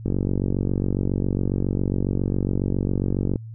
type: click train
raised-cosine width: 3 ms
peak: -10 dBFS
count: 157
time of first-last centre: 0.06-3.358 s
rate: 47.3 Hz
effects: added 112 Hz sine -34 dBFS peak until 3.54 s